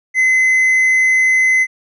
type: tone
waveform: triangle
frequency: 2043 Hz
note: C7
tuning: 42 cents flat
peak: -8 dBFS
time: 0.14-1.67 s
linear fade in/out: 50 ms
effects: resampled to 24000 Hz